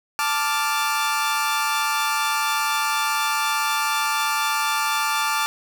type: chord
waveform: sawtooth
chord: D minor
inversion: second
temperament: equal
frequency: 880 / 1174.7 / 1396.9 Hz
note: A5 / D6 / F6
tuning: 0 / 0 / 0 cents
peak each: -21 / -20 / -23 dBFS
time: 0.19-5.46 s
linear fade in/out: 0 ms
effects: 7-bit